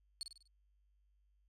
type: tone with echo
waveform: 35% pulse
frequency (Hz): 4385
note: C#8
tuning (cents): -20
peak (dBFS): -38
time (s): 0.21-0.23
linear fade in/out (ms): 0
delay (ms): 49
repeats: 5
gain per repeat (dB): -6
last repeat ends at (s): 0.475
effects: added 50 Hz sine -70 dBFS peak until 1.48 s + resampled to 32000 Hz